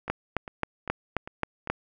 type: two click trains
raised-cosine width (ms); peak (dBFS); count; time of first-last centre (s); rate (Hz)
0.5; -22 / -10; 5 / 7; 0.08-1.674 / 0.1-1.7; 2.51 / 3.75
effects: none